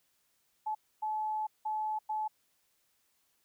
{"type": "tone bursts at uneven times", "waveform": "sine", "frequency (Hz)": 861, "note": "A5", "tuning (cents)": -38, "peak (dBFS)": -31, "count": 4, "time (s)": [[0.66, 0.75], [1.02, 1.47], [1.65, 1.99], [2.09, 2.28]], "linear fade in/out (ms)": 10, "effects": ["white hiss -74 dBFS RMS until 3.44 s"]}